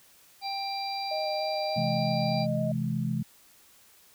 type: harmonic tone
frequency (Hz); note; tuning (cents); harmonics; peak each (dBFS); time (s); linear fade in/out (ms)
790; G5; +13; 1 / 3 / 5 / 6; -32 / -41 / -43 / -36; 0.41-2.47; 50
type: tone with vibrato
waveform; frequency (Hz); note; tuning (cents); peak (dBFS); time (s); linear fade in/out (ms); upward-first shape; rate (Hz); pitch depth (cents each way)
sine; 620; D#5; -6; -30; 1.11-2.72; 5; square; 3.4; 12
type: chord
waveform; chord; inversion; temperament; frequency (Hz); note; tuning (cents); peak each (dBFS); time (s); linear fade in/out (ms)
sine; C augmented; none; equal with one note detuned; 130.81 / 164.81 / 212.8; C3 / E3 / G#3; 0 / 0 / +42; -31; 1.76-3.23; 10
effects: white hiss -58 dBFS RMS until 4.14 s